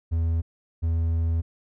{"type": "tone pair in turn", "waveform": "triangle", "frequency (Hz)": [82.41, 82.41], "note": ["E2", "E2"], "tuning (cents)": [0, 0], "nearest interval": "unison", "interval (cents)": 0, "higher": "neither", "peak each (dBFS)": -19, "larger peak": "neither", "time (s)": [[0.11, 0.42], [0.82, 1.42]], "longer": "second", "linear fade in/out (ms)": 20, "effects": []}